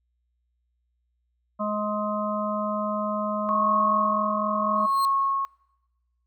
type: harmonic tone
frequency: 210 Hz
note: G#3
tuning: 19 cents sharp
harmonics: 1 / 3 / 5 / 6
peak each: -29 / -29 / -30 / -33 dBFS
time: 1.59-4.87 s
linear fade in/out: 20 ms
type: tone with tremolo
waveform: sine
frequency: 1094 Hz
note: C#6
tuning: 23 cents flat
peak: -20 dBFS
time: 3.49-5.45 s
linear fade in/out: 0 ms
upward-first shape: sine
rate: 0.8 Hz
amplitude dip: 60%
type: tone with exponential growth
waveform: sawtooth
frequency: 4186 Hz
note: C8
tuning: in tune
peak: -26 dBFS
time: 4.76-5.05 s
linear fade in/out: 0 ms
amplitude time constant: 62 ms
effects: noise-tail reverb RT60 1.0 s tail -24 dB re dry + added 60 Hz sine -70 dBFS peak until 6.26 s